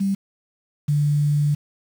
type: tone pair in turn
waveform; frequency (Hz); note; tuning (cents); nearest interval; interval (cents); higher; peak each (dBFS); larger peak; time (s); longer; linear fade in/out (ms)
sine; 196 / 146.83; G3 / D3; 0 / 0; perfect fourth; 500; first; -18 / -16; second; 0-0.15 / 0.88-1.55; second; 10
effects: 7-bit